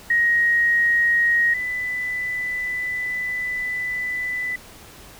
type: tone pair in turn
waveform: sine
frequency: 1881 / 1992.9 Hz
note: A#6 / B6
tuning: +15 / +15 cents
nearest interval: minor second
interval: 100 cents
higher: second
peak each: -15 / -23 dBFS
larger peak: first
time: 0.1-1.54 / 1.54-4.56 s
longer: second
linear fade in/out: 5 ms
effects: pink hiss -44 dBFS RMS until 5.19 s